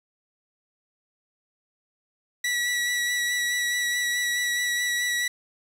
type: tone with vibrato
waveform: sawtooth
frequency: 1942 Hz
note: B6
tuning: 30 cents flat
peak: -20 dBFS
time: 2.44-5.28 s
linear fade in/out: 5 ms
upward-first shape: sine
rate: 4.7 Hz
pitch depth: 15 cents each way
effects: low-pass 12000 Hz 12 dB/octave + 8-bit